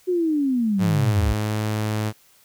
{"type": "linear sweep", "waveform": "sine", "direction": "down", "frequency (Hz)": [370.8, 53.7], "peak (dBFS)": -18, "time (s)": [0.07, 1.34], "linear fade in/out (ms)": 20}
{"type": "tone with pitch glide", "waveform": "sawtooth", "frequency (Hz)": [103.83, 107.37], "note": ["G#2", "A2"], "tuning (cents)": [0, -42], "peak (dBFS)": -18, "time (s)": [0.78, 2.13], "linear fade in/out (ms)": 50, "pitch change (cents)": 58, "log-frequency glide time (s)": [0.94, 1.6]}
{"effects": ["white hiss -56 dBFS RMS until 2.44 s"]}